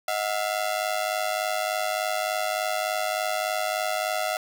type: ring-modulated tone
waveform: sawtooth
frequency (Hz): 682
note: F5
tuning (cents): -41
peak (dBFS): -18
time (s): 0.08-4.37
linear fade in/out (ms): 2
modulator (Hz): 51.7
effects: none